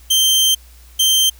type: tone pair in turn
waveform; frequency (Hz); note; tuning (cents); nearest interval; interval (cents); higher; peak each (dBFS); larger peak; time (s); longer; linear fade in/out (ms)
sawtooth; 3136 / 3136; G7 / G7; 0 / 0; unison; 0; neither; -8; neither; 0.1-0.55 / 0.99-1.3; first; 10
effects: added 60 Hz sine -41 dBFS peak until 1.39 s + white hiss -49 dBFS RMS until 1.39 s